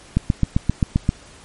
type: click train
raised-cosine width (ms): 5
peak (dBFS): -3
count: 8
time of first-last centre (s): 0.17-1.091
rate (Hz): 7.6
effects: pink hiss -45 dBFS RMS until 1.44 s + MP3 48 kbps